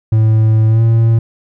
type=tone with pitch glide; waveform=triangle; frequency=110 to 113.94 Hz; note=A2 to A#2; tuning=0 to -39 cents; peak=-5 dBFS; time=0.12-1.19 s; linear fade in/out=5 ms; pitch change=+61 cents; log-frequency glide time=0.68-0.81 s; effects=none